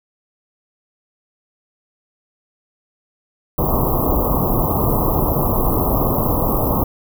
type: band-stop noise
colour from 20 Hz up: pink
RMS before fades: -17 dBFS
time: 3.58-6.84 s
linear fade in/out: 5 ms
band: 1200 to 12000 Hz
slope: 96 dB/octave
effects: none